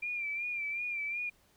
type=tone with vibrato; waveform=sine; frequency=2376 Hz; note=D7; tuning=20 cents sharp; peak=-33 dBFS; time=0.02-1.3 s; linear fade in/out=10 ms; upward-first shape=sine; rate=2.7 Hz; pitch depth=56 cents each way; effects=pink hiss -67 dBFS RMS until 1.56 s